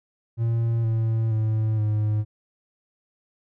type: tone with pitch steps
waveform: triangle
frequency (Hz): 115.4 / 112.37 / 109.43 / 106.56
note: A#2 / A2 / A2 / G#2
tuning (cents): -17 / +37 / -9 / +45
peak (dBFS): -18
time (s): 0.37-2.25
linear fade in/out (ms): 50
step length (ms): 470
effects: none